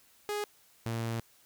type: tone pair in turn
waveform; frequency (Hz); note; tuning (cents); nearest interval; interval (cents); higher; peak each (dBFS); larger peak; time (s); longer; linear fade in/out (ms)
sawtooth; 415.3 / 114.87; G#4 / A#2; 0 / -25; octave + minor seventh; 2225; first; -28; neither; 0.29-0.44 / 0.86-1.2; second; 0
effects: white hiss -63 dBFS RMS until 1.45 s